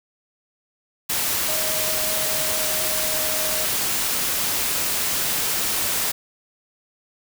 sine tone in noise, 626 Hz, D#5, 10 cents sharp, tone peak -31 dBFS, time 1.48-3.66 s, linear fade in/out 10 ms, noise white, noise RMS -23 dBFS, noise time 1.09-6.12 s, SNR -11 dB, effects none

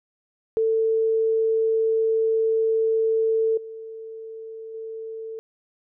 sine tone with level steps, 445.8 Hz, A4, 23 cents sharp, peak -18 / -34 / -31 dBFS, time 0.57-5.39 s, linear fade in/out 0 ms, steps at 3.57 / 4.74 s, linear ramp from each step 5 ms, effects none

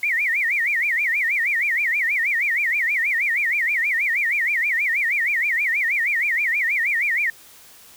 sine tone with vibrato, 2094 Hz, C7, 1 cent sharp, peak -18 dBFS, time 0.03-7.3 s, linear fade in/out 2 ms, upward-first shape sine, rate 6.3 Hz, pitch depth 250 cents each way, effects white hiss -47 dBFS RMS until 7.96 s

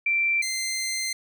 sine / 15% pulse tone pair in turn, 2349 / 2081 Hz, D7 / C7, 0 / -10 cents, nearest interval major second, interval 210 cents, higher first, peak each -20 dBFS, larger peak neither, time 0.06-0.42 / 0.42-1.13 s, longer second, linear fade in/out 5 ms, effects none

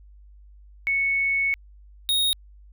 sine / square tone pair in turn, 2211 / 3742 Hz, C#7 / A#7, -5 / +6 cents, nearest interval major sixth, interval 911 cents, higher second, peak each -20 dBFS, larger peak neither, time 0.87-1.54 / 2.09-2.33 s, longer first, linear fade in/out 0 ms, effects added 50 Hz sine -46 dBFS peak until 2.72 s

